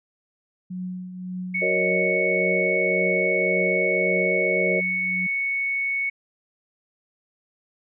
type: tone with tremolo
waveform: sine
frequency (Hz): 182.8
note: F#3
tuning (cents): -21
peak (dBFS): -27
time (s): 0.7-5.27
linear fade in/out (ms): 10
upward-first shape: triangle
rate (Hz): 1.8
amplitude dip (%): 60
type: tone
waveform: sine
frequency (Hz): 2217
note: C#7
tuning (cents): 0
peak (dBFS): -22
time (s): 1.54-6.1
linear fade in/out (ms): 10
type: chord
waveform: sine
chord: D# minor seventh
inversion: first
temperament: equal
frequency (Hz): 370 / 466.2 / 554.4 / 622.3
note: F#4 / A#4 / C#5 / D#5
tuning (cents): 0 / 0 / 0 / 0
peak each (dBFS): -27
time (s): 1.61-4.81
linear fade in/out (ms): 20
effects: none